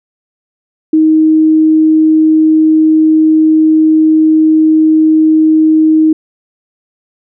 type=tone; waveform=sine; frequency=314.2 Hz; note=D#4; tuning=17 cents sharp; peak=-4 dBFS; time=0.93-6.13 s; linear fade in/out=5 ms; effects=none